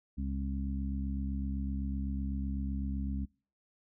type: harmonic tone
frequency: 67.9 Hz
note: C#2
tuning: 35 cents flat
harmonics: 1 / 2 / 3 / 4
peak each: -34 / -45 / -38 / -42 dBFS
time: 0.17-3.26 s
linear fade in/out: 20 ms
effects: noise-tail reverb RT60 0.4 s tail -25 dB re dry